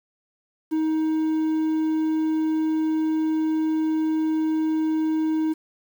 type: tone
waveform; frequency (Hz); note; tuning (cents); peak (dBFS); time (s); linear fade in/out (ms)
triangle; 314.9; D#4; +21; -18; 0.71-5.54; 20
effects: 8-bit